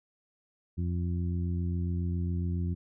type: harmonic tone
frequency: 87.31 Hz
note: F2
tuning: in tune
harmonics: 1 / 2 / 3 / 4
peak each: -29 / -34 / -42 / -45 dBFS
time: 0.77-2.75 s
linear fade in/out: 20 ms
effects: none